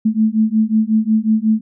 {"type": "beating tone pair", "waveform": "sine", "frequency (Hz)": [215.9, 221.4], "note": ["A3", "A3"], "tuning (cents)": [-33, 11], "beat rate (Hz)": 5.5, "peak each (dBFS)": -15, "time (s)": [0.05, 1.61], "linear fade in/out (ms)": 10, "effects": []}